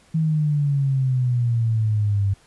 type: exponential sweep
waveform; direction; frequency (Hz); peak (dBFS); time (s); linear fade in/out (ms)
sine; down; 161.8 to 97.4; -17; 0.14-2.34; 10
effects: pink hiss -55 dBFS RMS until 2.46 s + resampled to 24000 Hz